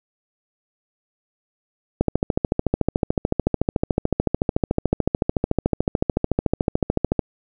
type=click train; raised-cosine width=2 ms; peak=-4 dBFS; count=72; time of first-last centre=2.01-7.192 s; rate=13.7 Hz; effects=none